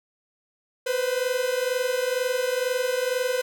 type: tone pair together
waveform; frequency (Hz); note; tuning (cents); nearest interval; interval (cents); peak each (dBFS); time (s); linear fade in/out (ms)
45% pulse; 493.9 / 516; B4 / C5; 0 / -24; minor second; 76; -26; 0.86-3.42; 10
effects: none